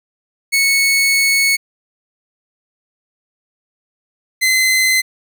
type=tone pair in turn; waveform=sawtooth; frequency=2207 / 2051 Hz; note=C#7 / C7; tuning=-8 / -35 cents; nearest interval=minor second; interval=127 cents; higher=first; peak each=-8 dBFS; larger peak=neither; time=0.52-1.57 / 4.41-5.02 s; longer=first; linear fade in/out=20 ms; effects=none